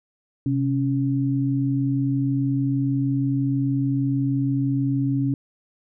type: tone pair together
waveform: sine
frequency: 130.82 / 277.2 Hz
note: C3 / C#4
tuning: 0 / 0 cents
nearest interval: octave + minor second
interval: 1300 cents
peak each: -22 dBFS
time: 0.46-5.34 s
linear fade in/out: 2 ms
effects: none